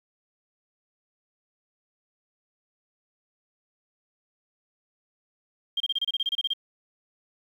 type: tone bursts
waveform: sine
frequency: 3197 Hz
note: G7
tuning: 33 cents sharp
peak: -23 dBFS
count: 13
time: 5.77-6.535 s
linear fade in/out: 5 ms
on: 33 ms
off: 28 ms
effects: 9-bit